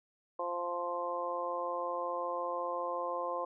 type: harmonic tone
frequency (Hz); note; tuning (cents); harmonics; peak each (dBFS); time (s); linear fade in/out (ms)
174.61; F3; 0; 2 / 3 / 4 / 5 / 6; -45 / -37 / -42 / -42 / -37; 0.39-3.45; 5
effects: none